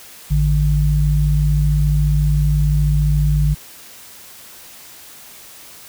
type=tone pair together; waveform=sine; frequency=54.3 / 148.1 Hz; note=A1 / D3; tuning=-22 / +15 cents; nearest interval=octave + perfect fourth; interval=1737 cents; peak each=-15 dBFS; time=0.3-3.55 s; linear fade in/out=20 ms; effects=white hiss -40 dBFS RMS until 5.88 s